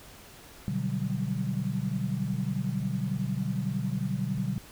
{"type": "chord", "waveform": "sine", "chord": "G major seventh", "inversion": "first", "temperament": "equal", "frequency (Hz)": [123.47, 146.83, 185, 196], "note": ["B2", "D3", "F#3", "G3"], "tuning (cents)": [0, 0, 0, 0], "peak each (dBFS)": -33, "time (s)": [0.68, 4.58], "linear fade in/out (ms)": 0, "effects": ["pink hiss -50 dBFS RMS until 4.71 s"]}